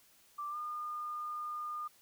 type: tone with pitch glide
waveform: sine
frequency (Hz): 1174.7 to 1214.7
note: D6 to D#6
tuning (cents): 0 to -42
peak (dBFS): -37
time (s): 0.38-1.88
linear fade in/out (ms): 10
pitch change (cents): +58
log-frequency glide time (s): 0.5-0.57
effects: white hiss -65 dBFS RMS until 2.01 s